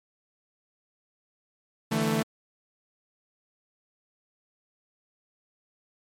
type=chord; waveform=sawtooth; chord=D suspended second; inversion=none; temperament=equal with one note detuned; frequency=146.83 / 164.81 / 221.5 Hz; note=D3 / E3 / A3; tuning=0 / 0 / +12 cents; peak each=-27 / -26 / -22 dBFS; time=1.91-2.23 s; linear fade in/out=10 ms; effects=MP3 64 kbps